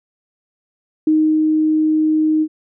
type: tone with ADSR envelope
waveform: sine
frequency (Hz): 311.1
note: D#4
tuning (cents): 0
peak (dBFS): -10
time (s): 1.07-2.48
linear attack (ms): 4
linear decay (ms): 310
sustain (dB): -2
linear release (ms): 61
effects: none